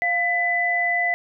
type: tone pair together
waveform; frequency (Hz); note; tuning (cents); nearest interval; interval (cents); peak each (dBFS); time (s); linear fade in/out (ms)
sine; 698.5 / 1998.6; F5 / B6; 0 / +20; octave + tritone; 1820; -24 / -20; 0.02-1.14; 0
effects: none